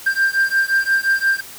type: beating tone pair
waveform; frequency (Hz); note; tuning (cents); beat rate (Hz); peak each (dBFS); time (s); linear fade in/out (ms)
triangle; 1582 / 1587.7; G6 / G6; +15 / +22; 5.7; -16; 0.06-1.41; 10
effects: white hiss -37 dBFS RMS until 1.58 s